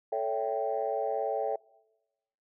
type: chord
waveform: sine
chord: A dominant seventh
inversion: none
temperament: equal with one note detuned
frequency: 440 / 561.8 / 659.3 / 784 Hz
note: A4 / C#5 / E5 / G5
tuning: 0 / +23 / 0 / 0 cents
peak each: -33 dBFS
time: 0.12-1.56 s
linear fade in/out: 5 ms
effects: noise-tail reverb RT60 1.0 s tail -24 dB re dry + tanh soft clip ceiling -18 dBFS